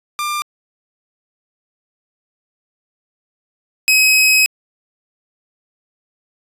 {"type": "tone pair in turn", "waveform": "sawtooth", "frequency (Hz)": [1193, 2543], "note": ["D6", "D#7"], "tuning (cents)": [27, 37], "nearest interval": "octave + minor second", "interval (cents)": 1310, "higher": "second", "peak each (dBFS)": [-15, -6], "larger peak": "second", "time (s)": [[0.19, 0.42], [3.88, 4.46]], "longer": "second", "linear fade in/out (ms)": 0, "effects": ["resampled to 32000 Hz"]}